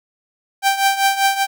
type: tone with tremolo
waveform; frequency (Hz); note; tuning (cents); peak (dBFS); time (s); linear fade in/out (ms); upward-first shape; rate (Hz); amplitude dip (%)
sawtooth; 784; G5; 0; -7; 0.62-1.47; 50; triangle; 5.1; 80
effects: none